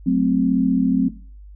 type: chord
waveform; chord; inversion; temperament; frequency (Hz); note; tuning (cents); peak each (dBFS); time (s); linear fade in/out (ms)
sine; F# diminished; none; equal; 185 / 220 / 261.6; F#3 / A3 / C4; 0 / 0 / 0; -19 / -23 / -17; 0.06-1.09; 10
effects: noise-tail reverb RT60 0.4 s tail -17 dB re dry + added 50 Hz sine -38 dBFS peak until 1.55 s